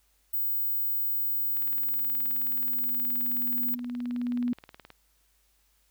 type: tone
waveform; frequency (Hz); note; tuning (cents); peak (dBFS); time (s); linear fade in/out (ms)
sine; 16000; B9; +21; -25; 0.33-3.75; 10
type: tone with exponential growth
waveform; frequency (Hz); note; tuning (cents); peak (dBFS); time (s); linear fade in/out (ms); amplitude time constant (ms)
sine; 243.7; B3; -23; -24; 1.12-4.53; 2; 740
type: click train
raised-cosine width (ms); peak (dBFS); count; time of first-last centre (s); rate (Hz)
0.3; -30; 64; 1.57-4.903; 18.9
effects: added 50 Hz sine -69 dBFS peak until 5.9 s + white hiss -69 dBFS RMS until 5.9 s